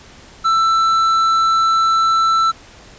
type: tone with tanh clipping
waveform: triangle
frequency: 1330 Hz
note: E6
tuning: 15 cents sharp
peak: -13 dBFS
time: 0.44-2.52 s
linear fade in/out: 20 ms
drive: 12 dB
effects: pink hiss -42 dBFS RMS until 2.98 s + resampled to 16000 Hz